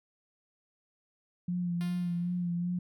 sine tone with vibrato, 175.4 Hz, F3, 8 cents sharp, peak -29 dBFS, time 1.48-2.79 s, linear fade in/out 5 ms, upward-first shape sine, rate 2.6 Hz, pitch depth 31 cents each way
5% pulse tone with exponential decay, 351.7 Hz, F4, 12 cents sharp, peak -32 dBFS, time 1.81-2.55 s, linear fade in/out 0 ms, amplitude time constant 160 ms
effects none

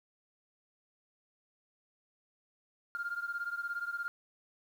sine beating tone pair, 1396.9 / 1413.9 Hz, F6 / F6, 0 / +21 cents, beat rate 17 Hz, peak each -36 / -38 dBFS, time 2.95-4.08 s, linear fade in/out 0 ms, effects tanh soft clip ceiling -29 dBFS + 10-bit

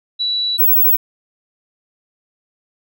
sine tone pair in turn, 3936 / 15744 Hz, B7 / B9, -7 / -7 cents, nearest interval 2 octaves, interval 2400 cents, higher second, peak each -16 / -9 dBFS, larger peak second, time 0.19-0.58 / 0.58-0.97 s, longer neither, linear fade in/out 20 ms, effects none

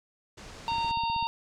pink low-pass noise, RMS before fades -46 dBFS, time 0.37-0.92 s, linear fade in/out 10 ms, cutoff 7600 Hz, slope 24 dB/octave
harmonic tone, 922 Hz, A#5, 19 cents flat, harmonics 1 / 3 / 4 / 5, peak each -27 / -37 / -39 / -41 dBFS, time 0.68-1.27 s, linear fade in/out 0 ms
click train, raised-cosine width 5 ms, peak -30 dBFS, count 9, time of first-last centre 0.72-1.226 s, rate 15.8 Hz
effects none

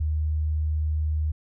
sine tone, 77 Hz, D#2, 17 cents flat, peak -22 dBFS, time 0-1.32 s, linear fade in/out 10 ms, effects none

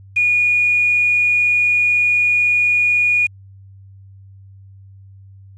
sine tone with quantisation, 2446 Hz, D#7, 30 cents flat, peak -12 dBFS, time 0.16-3.27 s, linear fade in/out 10 ms, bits 6, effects added 97 Hz sine -39 dBFS peak until 5.57 s + resampled to 24000 Hz

